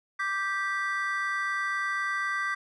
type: chord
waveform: triangle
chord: G major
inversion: second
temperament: just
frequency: 1176 / 1568 / 1960 Hz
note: D6 / G6 / B6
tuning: +2 / 0 / -14 cents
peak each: -30 dBFS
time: 0.19-2.55 s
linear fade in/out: 10 ms
effects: resampled to 24000 Hz